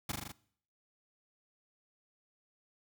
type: noise with echo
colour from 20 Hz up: pink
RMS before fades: -36 dBFS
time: 0.09-0.12 s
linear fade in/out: 5 ms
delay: 40 ms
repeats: 5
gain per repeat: -2 dB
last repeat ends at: 0.32 s
effects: noise-tail reverb RT60 0.6 s tail -21 dB re dry